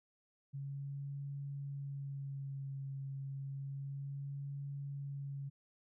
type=tone with vibrato; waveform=sine; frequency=138.59 Hz; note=C#3; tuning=in tune; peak=-40 dBFS; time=0.53-5.5 s; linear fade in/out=20 ms; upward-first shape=sine; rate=0.3 Hz; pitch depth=24 cents each way; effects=none